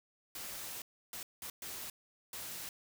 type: noise bursts at uneven times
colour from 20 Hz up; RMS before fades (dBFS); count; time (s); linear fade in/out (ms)
white; -44; 5; 0.35-0.82 / 1.13-1.23 / 1.42-1.5 / 1.62-1.9 / 2.33-2.69; 2
effects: none